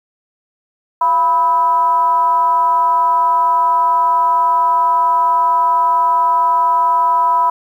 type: tone with frequency modulation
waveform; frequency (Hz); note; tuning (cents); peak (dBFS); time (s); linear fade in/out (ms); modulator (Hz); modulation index
sine; 987.8; B5; 0; -10; 1.01-7.5; 5; 300; 0.45
effects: 8-bit